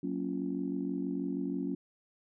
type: chord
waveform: sine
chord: Gb major seventh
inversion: none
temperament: just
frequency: 185 / 231.2 / 277.5 / 346.9 Hz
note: Gb3 / Bb3 / Db4 / F4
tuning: 0 / -14 / +2 / -12 cents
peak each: -37 / -39 / -34 / -40 dBFS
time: 0.03-1.75 s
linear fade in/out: 5 ms
effects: tanh soft clip ceiling -21 dBFS